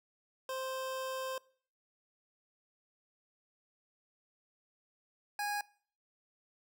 25% pulse tone pair in turn, 523.3 / 824 Hz, C5 / G#5, 0 / -14 cents, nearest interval minor sixth, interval 786 cents, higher second, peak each -33 / -30 dBFS, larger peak second, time 0.49-1.38 / 5.39-5.61 s, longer first, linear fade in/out 2 ms, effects noise-tail reverb RT60 0.5 s tail -23 dB re dry

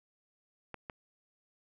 clicks, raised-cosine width 0.5 ms, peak -26 dBFS, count 2, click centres 0.743 / 0.898 s, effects none

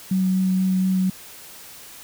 sine tone with vibrato, 187.2 Hz, F#3, 20 cents sharp, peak -17 dBFS, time 0.11-1.1 s, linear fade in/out 5 ms, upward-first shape sine, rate 4.2 Hz, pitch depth 9 cents each way, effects white hiss -42 dBFS RMS until 2.03 s

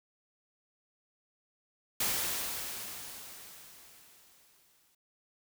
white noise with exponential decay, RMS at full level -30 dBFS, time 2-4.95 s, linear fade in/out 5 ms, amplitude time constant 640 ms, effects none

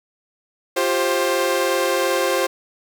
sawtooth chord, F suspended second, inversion none, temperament equal with one note detuned, 349.2 / 392 / 528.7 Hz, F4 / G4 / C5, 0 / 0 / +18 cents, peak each -20 / -20 / -16 dBFS, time 0.76-2.47 s, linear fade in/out 10 ms, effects none

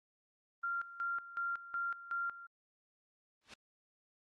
sine tone with tremolo, 1386 Hz, F6, 14 cents flat, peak -34 dBFS, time 0.63-2.47 s, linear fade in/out 10 ms, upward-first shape square, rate 2.7 Hz, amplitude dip 80%
white noise with exponential growth, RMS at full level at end -41 dBFS, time 3.41-3.54 s, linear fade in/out 5 ms, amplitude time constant 27 ms
effects low-pass 4000 Hz 12 dB/octave + Opus 32 kbps

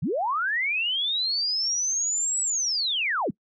sine linear two-way sweep, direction up then down, 110 to 7902 to 110 Hz, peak -23 dBFS, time 0.02-3.31 s, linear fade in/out 10 ms, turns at 2.41 s, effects noise-tail reverb RT60 0.1 s tail -25 dB re dry

